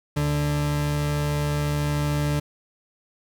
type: tone pair together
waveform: 40% pulse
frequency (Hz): 73.29 / 146.83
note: D2 / D3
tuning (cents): -3 / 0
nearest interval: octave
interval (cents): 1203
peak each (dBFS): -30 / -21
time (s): 0.16-2.4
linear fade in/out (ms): 10
effects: 9-bit